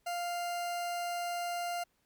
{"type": "tone", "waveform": "40% pulse", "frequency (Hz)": 698.5, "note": "F5", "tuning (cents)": 0, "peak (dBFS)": -33, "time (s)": [0.06, 1.84], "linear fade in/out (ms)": 10, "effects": ["pink hiss -75 dBFS RMS until 2.05 s"]}